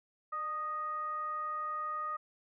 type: tone with frequency modulation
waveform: sine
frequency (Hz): 1239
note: D#6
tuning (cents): -8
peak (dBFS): -34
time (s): 0.32-2.17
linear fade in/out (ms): 10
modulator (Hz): 640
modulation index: 0.32
effects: none